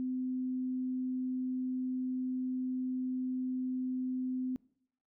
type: tone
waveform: sine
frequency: 255.8 Hz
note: C4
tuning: 39 cents flat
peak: -32 dBFS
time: 0-4.56 s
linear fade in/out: 0 ms
effects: noise-tail reverb RT60 0.7 s tail -22 dB re dry